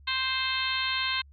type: harmonic tone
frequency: 523.3 Hz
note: C5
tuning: in tune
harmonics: 2 / 3 / 4 / 5 / 6 / 7 / 8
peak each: -34 / -34 / -34 / -34 / -34 / -34 / -34 dBFS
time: 0.07-1.22 s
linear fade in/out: 10 ms
effects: added 70 Hz sine -50 dBFS peak until 1.32 s